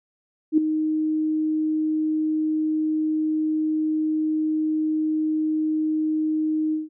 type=tone with ADSR envelope; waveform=sine; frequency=311.1 Hz; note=D#4; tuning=in tune; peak=-11 dBFS; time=0.52-6.89 s; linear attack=57 ms; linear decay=5 ms; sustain=-9 dB; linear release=160 ms; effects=none